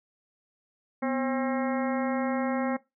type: harmonic tone with a mistuned harmonic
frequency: 267.9 Hz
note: C4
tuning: 41 cents sharp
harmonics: 1 / 2 / 3 / 4 / 5 / 6 / 7 / 8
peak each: -28 / -31 / -35 / -38 / -40 / -44 / -42 / -42 dBFS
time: 1.02-2.77 s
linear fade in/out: 10 ms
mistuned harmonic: 1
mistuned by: -120 cents
effects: noise-tail reverb RT60 0.2 s tail -19 dB re dry